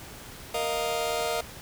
sawtooth chord, Bb suspended fourth, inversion none, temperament just, 466.2 / 621.6 / 699.2 Hz, Bb4 / Eb5 / F5, 0 / -2 / +2 cents, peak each -27 dBFS, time 0.54-1.41 s, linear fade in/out 5 ms, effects pink hiss -44 dBFS RMS until 1.61 s

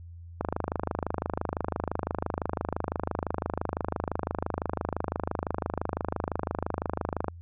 click train, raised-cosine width 1 ms, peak -14 dBFS, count 179, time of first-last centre 0.41-7.283 s, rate 25.9 Hz, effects added 85 Hz sine -42 dBFS peak until 7.41 s

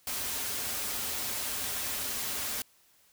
white noise with comb filter, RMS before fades -34 dBFS, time 0.07-2.62 s, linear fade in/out 2 ms, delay 6 ms, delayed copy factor -0.5, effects white hiss -64 dBFS RMS until 3.12 s

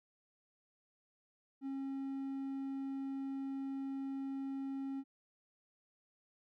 triangle tone, 271.3 Hz, C#4, 37 cents flat, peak -36 dBFS, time 1.61-5.04 s, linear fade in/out 50 ms, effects none

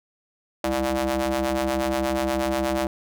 sawtooth ring-modulated tone, 130.81 Hz, C3, in tune, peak -15 dBFS, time 0.64-2.87 s, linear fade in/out 2 ms, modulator 462 Hz, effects none

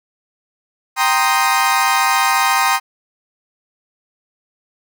30% pulse chord, C minor seventh, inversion second, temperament equal, 784 / 932.3 / 1046.5 / 1244.5 Hz, G5 / Bb5 / C6 / Eb6, 0 / 0 / 0 / 0 cents, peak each -16 dBFS, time 0.96-2.8 s, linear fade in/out 50 ms, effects none

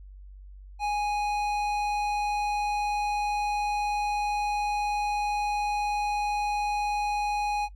square tone with low-pass filter, 829 Hz, G#5, 3 cents flat, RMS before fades -28 dBFS, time 0.79-7.69 s, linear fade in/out 50 ms, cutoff 6200 Hz, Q 0.5, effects noise-tail reverb RT60 0.1 s tail -18 dB re dry + added 48 Hz sine -43 dBFS peak until 7.75 s

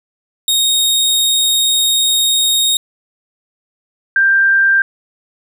sawtooth / sine tone pair in turn, 3729 / 1582.4 Hz, A#7 / G6, 0 / +16 cents, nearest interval octave + minor third, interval 1484 cents, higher first, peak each -8 dBFS, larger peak neither, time 0.48-2.77 / 4.16-4.82 s, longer first, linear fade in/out 2 ms, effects none

